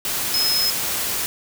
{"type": "tone in noise", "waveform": "sine", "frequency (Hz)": 5140, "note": "E8", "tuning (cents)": -45, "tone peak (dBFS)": -18, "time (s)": [0.34, 0.7], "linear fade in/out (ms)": 0, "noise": "white", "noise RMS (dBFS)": -24, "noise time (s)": [0.05, 1.26], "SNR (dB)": 3, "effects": []}